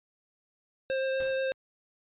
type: tone with vibrato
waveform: square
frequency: 530 Hz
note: C5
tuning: 22 cents sharp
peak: -28 dBFS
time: 0.9-1.52 s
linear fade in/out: 0 ms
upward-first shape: triangle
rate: 8.3 Hz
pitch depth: 10 cents each way
type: noise with exponential decay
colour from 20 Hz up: pink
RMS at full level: -43 dBFS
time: 1.2-1.54 s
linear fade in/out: 1 ms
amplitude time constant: 72 ms
effects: resampled to 8000 Hz